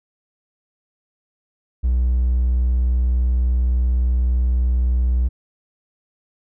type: tone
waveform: triangle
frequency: 61.74 Hz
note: B1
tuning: in tune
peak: -12 dBFS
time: 1.83-5.29 s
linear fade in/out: 20 ms
effects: tanh soft clip ceiling -9 dBFS